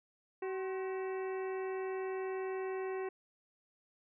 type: harmonic tone with a mistuned harmonic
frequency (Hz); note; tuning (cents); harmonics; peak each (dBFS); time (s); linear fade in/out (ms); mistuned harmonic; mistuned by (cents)
379.3; F#4; +43; 1 / 2 / 3 / 4 / 5 / 6 / 7; -36 / -46 / -49 / -54 / -51 / -57 / -56; 0.42-3.09; 5; 3; -96
effects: none